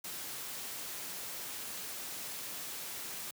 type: noise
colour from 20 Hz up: white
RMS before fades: -42 dBFS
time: 0.04-3.31 s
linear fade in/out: 5 ms
effects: high-pass 100 Hz 12 dB/octave